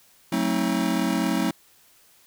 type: chord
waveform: square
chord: F# diminished seventh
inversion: none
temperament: just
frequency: 185 / 222 / 266.4 / 319.7 Hz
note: F#3 / A3 / C4 / Eb4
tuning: 0 / +16 / +31 / +47 cents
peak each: -28 dBFS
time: 0.32-1.51 s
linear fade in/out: 5 ms
effects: white hiss -57 dBFS RMS until 2.26 s